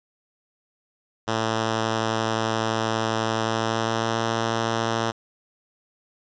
5% pulse tone with pitch glide, 111.8 to 113.89 Hz, A2 to A#2, +28 to -40 cents, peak -11 dBFS, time 1.27-5.12 s, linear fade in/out 20 ms, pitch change +32 cents, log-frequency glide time 3.36-4.2 s, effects resampled to 16000 Hz

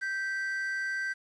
triangle tone pair together, 1561.7 / 1961 Hz, G6 / B6, -7 / -13 cents, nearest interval major third, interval 394 cents, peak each -29 / -36 dBFS, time 0.01-1.14 s, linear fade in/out 20 ms, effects resampled to 22050 Hz + 10-bit

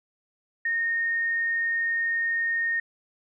sine tone, 1844 Hz, A#6, 19 cents flat, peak -23 dBFS, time 0.65-2.8 s, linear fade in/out 5 ms, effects none

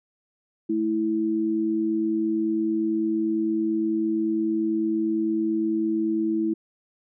sine tone pair together, 218.6 / 327.5 Hz, A3 / E4, -11 / -11 cents, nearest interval perfect fifth, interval 700 cents, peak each -28 / -22 dBFS, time 0.69-6.54 s, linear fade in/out 10 ms, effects none

